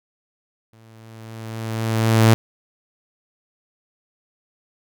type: tone with exponential growth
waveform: sawtooth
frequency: 112 Hz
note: A2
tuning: 31 cents sharp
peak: -5 dBFS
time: 0.73-2.34 s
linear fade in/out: 0 ms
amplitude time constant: 350 ms
effects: none